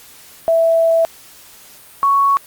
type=tone pair in turn; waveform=sine; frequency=659.3 / 1112.3 Hz; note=E5 / C#6; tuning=0 / +6 cents; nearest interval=major sixth; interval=906 cents; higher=second; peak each=-10 dBFS; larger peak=neither; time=0.48-1.05 / 2.03-2.37 s; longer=first; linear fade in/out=0 ms; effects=white hiss -42 dBFS RMS until 2.46 s + Opus 48 kbps